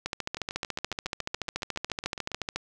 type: two click trains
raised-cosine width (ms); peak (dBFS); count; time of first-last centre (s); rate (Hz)
0.2; -19 / -13; 15 / 36; 0.37-2.317 / 0.06-2.56; 7.19 / 14
effects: none

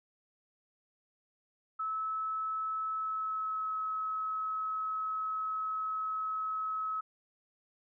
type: tone with pitch glide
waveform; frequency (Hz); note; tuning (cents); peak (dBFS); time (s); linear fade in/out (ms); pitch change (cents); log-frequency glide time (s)
sine; 1300 to 1286.6; E6 to E6; -24 to -42; -32; 1.79-7.01; 10; -18; 2.96-3.75
effects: none

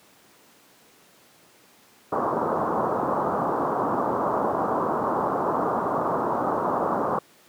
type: low-pass noise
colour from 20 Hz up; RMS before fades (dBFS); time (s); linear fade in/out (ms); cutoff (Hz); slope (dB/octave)
white; -24; 2.12-7.19; 5; 1200; 48
effects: pink hiss -55 dBFS RMS until 7.48 s + high-pass 200 Hz 12 dB/octave

